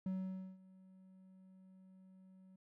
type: tone with ADSR envelope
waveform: triangle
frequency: 188 Hz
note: F#3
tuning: 28 cents sharp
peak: -34 dBFS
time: 0.06-2.56 s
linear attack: 3 ms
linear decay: 510 ms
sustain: -23 dB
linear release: 5 ms
effects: none